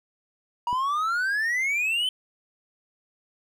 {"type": "exponential sweep", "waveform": "triangle", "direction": "up", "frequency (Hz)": [945, 3096], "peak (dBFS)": -21, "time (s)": [0.67, 2.09], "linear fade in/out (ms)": 2}
{"type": "click", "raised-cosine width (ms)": 3, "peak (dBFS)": -27, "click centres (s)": 0.729}
{"effects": []}